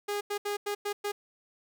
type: tone bursts at uneven times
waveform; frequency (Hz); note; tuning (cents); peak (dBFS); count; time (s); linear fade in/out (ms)
sawtooth; 410.1; G#4; -22; -26; 6; 0.08-0.21 / 0.3-0.38 / 0.45-0.57 / 0.66-0.75 / 0.85-0.93 / 1.04-1.12; 10
effects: none